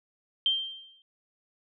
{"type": "tone with exponential decay", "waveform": "sine", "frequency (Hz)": 3154, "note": "G7", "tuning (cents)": 10, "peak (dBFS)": -20, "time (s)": [0.46, 1.02], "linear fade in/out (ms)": 1, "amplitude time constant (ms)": 120, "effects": []}